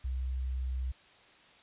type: tone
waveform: sine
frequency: 64.2 Hz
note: C2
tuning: 32 cents flat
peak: -31 dBFS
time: 0.04-0.92 s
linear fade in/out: 10 ms
effects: white hiss -59 dBFS RMS until 1.62 s + resampled to 8000 Hz